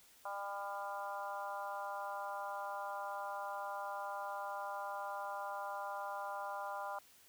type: harmonic tone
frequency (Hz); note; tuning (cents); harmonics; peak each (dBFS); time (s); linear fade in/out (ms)
200; G3; +35; 3 / 4 / 5 / 6 / 7; -47 / -44 / -45 / -48 / -49; 0.25-6.99; 5
effects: white hiss -64 dBFS RMS until 7.28 s